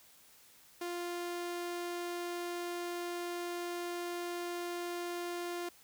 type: tone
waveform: sawtooth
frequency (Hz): 349.2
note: F4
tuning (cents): 0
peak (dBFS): -33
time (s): 0.81-5.69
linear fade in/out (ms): 5
effects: white hiss -61 dBFS RMS until 5.83 s